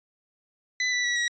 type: tone with pitch steps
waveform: sawtooth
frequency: 2001 / 1971.2 / 1941.8 / 1912.8 Hz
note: B6 / B6 / B6 / A#6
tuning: +22 / -4 / -30 / +44 cents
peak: -20 dBFS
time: 0.8-1.28 s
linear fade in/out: 2 ms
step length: 120 ms
effects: resampled to 16000 Hz